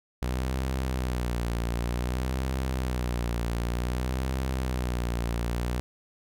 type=tone with vibrato; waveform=sawtooth; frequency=61.74 Hz; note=B1; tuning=in tune; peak=-23 dBFS; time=0.22-5.8 s; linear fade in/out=0 ms; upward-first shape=sine; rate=0.54 Hz; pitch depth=99 cents each way; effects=none